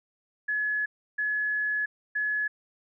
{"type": "tone bursts at uneven times", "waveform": "sine", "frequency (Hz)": 1700, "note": "G#6", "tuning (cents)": 40, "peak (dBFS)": -25, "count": 3, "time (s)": [[0.48, 0.86], [1.18, 1.86], [2.15, 2.48]], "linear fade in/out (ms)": 10, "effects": []}